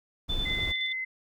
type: noise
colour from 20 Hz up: brown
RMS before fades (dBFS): -33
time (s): 0.28-0.73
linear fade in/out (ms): 20
type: tone with tremolo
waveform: sine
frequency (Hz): 3520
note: A7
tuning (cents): 0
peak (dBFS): -29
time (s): 0.29-0.93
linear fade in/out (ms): 10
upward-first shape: square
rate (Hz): 9.6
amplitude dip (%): 40
type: tone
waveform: sine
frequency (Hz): 2051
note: C7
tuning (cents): -35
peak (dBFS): -30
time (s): 0.45-1.05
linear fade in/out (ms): 10
effects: none